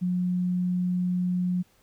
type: tone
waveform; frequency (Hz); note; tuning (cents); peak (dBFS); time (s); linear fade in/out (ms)
sine; 180; F#3; -47; -23; 0.01-1.63; 20
effects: pink hiss -63 dBFS RMS until 1.82 s